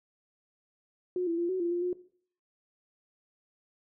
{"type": "tone with pitch steps", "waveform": "sine", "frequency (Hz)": [361.8, 335.2, 344.7, 373, 343.9, 349.3, 358.7], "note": ["F#4", "E4", "F4", "F#4", "F4", "F4", "F4"], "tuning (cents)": [-39, 29, -23, 14, -27, 0, 46], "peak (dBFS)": -27, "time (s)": [1.16, 1.93], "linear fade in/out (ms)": 2, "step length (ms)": 110, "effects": ["noise-tail reverb RT60 0.5 s tail -17 dB re dry"]}